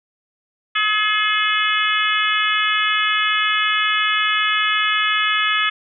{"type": "harmonic tone", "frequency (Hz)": 425.4, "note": "G#4", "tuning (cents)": 42, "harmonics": [3, 4, 5, 6, 7, 8], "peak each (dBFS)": [-21, -22, -23, -24, -24, -25], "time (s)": [0.75, 5.7], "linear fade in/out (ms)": 10, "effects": []}